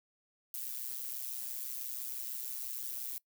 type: noise with amplitude modulation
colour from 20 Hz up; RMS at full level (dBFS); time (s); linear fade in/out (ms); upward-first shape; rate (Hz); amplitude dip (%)
violet; -37; 0.54-3.18; 2; sine; 126; 75
effects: noise-tail reverb RT60 0.1 s tail -22 dB re dry